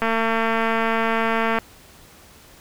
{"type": "click train", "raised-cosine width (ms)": 0.5, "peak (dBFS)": -7, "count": 355, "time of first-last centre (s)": [0.02, 1.586], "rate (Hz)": 226, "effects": ["pink hiss -48 dBFS RMS until 2.6 s"]}